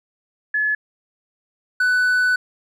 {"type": "tone pair in turn", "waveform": ["sine", "triangle"], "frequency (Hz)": [1711, 1493.6], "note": ["A6", "F#6"], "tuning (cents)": [-49, 16], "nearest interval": "major second", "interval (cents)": 235, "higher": "first", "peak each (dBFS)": [-17, -13], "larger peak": "second", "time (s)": [[0.54, 0.75], [1.8, 2.36]], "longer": "second", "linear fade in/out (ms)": 5, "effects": []}